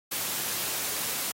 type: noise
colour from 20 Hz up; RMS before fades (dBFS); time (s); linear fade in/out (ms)
white; -31; 0.11-1.32; 10
effects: high-pass 100 Hz 12 dB/octave + AAC 48 kbps